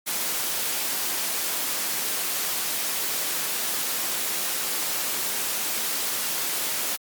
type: noise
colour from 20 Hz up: white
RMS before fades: -27 dBFS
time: 0.06-6.97 s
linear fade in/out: 20 ms
effects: high-pass 200 Hz 12 dB/octave + Opus 48 kbps